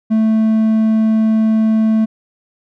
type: tone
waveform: triangle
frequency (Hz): 220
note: A3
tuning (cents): 0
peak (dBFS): -8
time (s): 0.1-2.06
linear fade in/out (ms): 20
effects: none